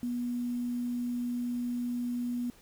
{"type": "tone with quantisation", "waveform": "sine", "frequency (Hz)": 242.9, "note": "B3", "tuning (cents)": -29, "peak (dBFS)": -30, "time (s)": [0.03, 2.5], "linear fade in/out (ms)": 0, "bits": 9, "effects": ["pink hiss -59 dBFS RMS until 2.61 s"]}